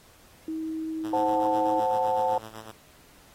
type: tone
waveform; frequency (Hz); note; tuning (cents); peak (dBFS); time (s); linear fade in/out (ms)
sine; 318.8; D#4; +42; -29; 0.48-1.8; 2
type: tone with tremolo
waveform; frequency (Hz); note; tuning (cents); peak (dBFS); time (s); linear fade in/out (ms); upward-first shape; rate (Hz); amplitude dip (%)
5% pulse; 110; A2; 0; -27; 1.03-2.72; 20; sine; 7.9; 70
type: chord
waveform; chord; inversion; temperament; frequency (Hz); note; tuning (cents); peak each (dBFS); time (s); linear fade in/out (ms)
sine; F# diminished; second; equal; 523.3 / 740 / 880; C5 / F#5 / A5; 0 / 0 / 0; -27 / -27 / -26; 1.13-2.38; 2
effects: pink hiss -56 dBFS RMS until 3.34 s + AAC 48 kbps